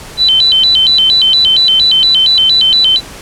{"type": "tone with vibrato", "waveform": "sine", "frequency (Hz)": 3500, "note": "A7", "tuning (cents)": -10, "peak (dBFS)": -5, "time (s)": [0.17, 3.01], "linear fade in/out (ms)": 50, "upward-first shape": "square", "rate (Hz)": 4.3, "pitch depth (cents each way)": 220, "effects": ["pink hiss -30 dBFS RMS until 3.21 s", "low-pass 11000 Hz 12 dB/octave"]}